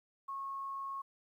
sine tone, 1093 Hz, C#6, 25 cents flat, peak -38 dBFS, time 0.28-1.02 s, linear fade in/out 10 ms, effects 12-bit

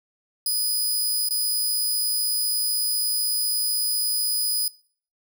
15% pulse tone with dropouts, 4978 Hz, D#8, in tune, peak -15 dBFS, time 0.46-4.68 s, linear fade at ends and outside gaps 2 ms, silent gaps 1.288-1.307 s, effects noise-tail reverb RT60 0.5 s tail -22 dB re dry

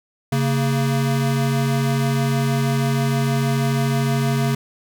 square tone pair together, 136.8 / 230.1 Hz, C#3 / A#3, -23 / -22 cents, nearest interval major sixth, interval 901 cents, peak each -19 / -24 dBFS, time 0.32-4.55 s, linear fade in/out 5 ms, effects none

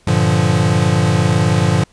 square chord, G minor seventh, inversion none, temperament equal, 98 / 116.54 / 146.83 / 174.61 Hz, G2 / Bb2 / D3 / F3, 0 / 0 / 0 / 0 cents, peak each -18 dBFS, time 0.07-1.84 s, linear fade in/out 5 ms, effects pink hiss -52 dBFS RMS until 1.92 s + resampled to 22050 Hz

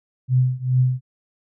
sine tone with tremolo, 127.6 Hz, C3, 43 cents flat, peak -12 dBFS, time 0.28-1.01 s, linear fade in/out 50 ms, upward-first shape triangle, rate 2.4 Hz, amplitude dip 95%, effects none

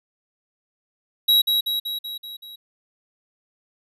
square tone with echo, 3861 Hz, B7, 40 cents flat, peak -14 dBFS, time 1.28-1.42 s, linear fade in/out 10 ms, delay 190 ms, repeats 6, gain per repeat -4 dB, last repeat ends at 2.56 s, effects resampled to 32000 Hz

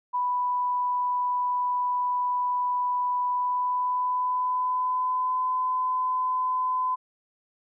sine tone with pitch glide, 989 to 1015 Hz, B5 to B5, +2 to +47 cents, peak -23 dBFS, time 0.13-6.96 s, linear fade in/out 20 ms, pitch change +45 cents, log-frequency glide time 3.27-5.41 s, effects none

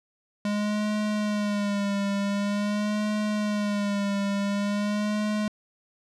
square tone with vibrato, 205.6 Hz, G#3, 17 cents flat, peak -25 dBFS, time 0.45-5.48 s, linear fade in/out 2 ms, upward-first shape sine, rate 0.46 Hz, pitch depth 49 cents each way, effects low-pass 7000 Hz 12 dB/octave

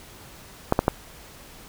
clicks, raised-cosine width 1 ms, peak -3 dBFS, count 3, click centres 0.724 / 0.791 / 0.881 s, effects pink hiss -46 dBFS RMS until 1.68 s

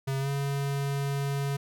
square tone with pitch glide, 135.3 to 139.91 Hz, C#3 to C#3, -42 to +16 cents, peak -28 dBFS, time 0.07-1.57 s, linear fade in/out 10 ms, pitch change +58 cents, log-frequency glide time 0.19-0.29 s, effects none

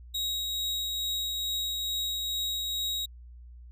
40% pulse tone with tremolo, 3803 Hz, A#7, 34 cents sharp, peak -27 dBFS, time 0.14-3.06 s, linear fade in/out 10 ms, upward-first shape triangle, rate 2.3 Hz, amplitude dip 25%, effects added 60 Hz sine -45 dBFS peak until 3.71 s

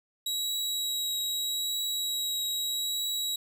sawtooth tone with vibrato, 3860 Hz, B7, 40 cents flat, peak -26 dBFS, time 0.26-3.36 s, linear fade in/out 5 ms, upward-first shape triangle, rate 0.8 Hz, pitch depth 13 cents each way, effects none

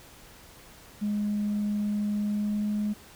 sine tone with pitch glide, 207.7 to 209.4 Hz, G#3 to G#3, 0 to +15 cents, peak -24 dBFS, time 1.01-2.94 s, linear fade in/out 20 ms, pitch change +15 cents, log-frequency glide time 2.29-2.66 s, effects tanh soft clip ceiling -22 dBFS + pink hiss -51 dBFS RMS until 3.15 s

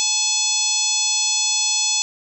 harmonic tone, 859 Hz, A5, 42 cents flat, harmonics 1 / 3 / 4 / 5 / 6 / 7 / 8 / 9, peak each -34 / -28 / -26 / -25 / -27 / -22 / -26 / -25 dBFS, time 0-2.02 s, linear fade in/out 0 ms, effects none

